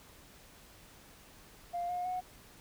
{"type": "tone with pitch steps", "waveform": "sine", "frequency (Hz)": [698.5, 715.2, 732.4], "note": ["F5", "F5", "F#5"], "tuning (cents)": [0, 41, -18], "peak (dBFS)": -32, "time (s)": [1.73, 2.21], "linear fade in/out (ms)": 20, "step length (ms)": 160, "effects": ["tanh soft clip ceiling -29 dBFS", "pink hiss -57 dBFS RMS until 2.6 s"]}